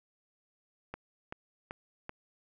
click train, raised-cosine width 0.5 ms, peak -24 dBFS, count 4, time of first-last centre 0.94-2.094 s, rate 2.6 Hz, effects none

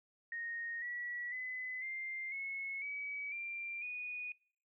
sine tone with pitch steps, 1860 / 1936.7 / 2017 / 2100 / 2187 / 2277 / 2371 / 2469 Hz, A#6 / B6 / B6 / C7 / C#7 / C#7 / D7 / D#7, -4 / -34 / +36 / +6 / -24 / +46 / +16 / -14 cents, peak -39 dBFS, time 0.32-4.32 s, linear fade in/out 2 ms, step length 500 ms, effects noise-tail reverb RT60 0.6 s tail -25 dB re dry

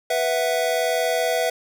square chord, B suspended fourth, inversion none, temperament equal, 493.9 / 659.3 / 740 Hz, B4 / E5 / F#5, 0 / 0 / 0 cents, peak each -25 / -23 / -28 dBFS, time 0.1-1.5 s, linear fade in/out 5 ms, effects none

